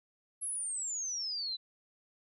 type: exponential sweep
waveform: sine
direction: down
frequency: 11175 to 3951 Hz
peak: -34 dBFS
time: 0.41-1.57 s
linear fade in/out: 20 ms
effects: none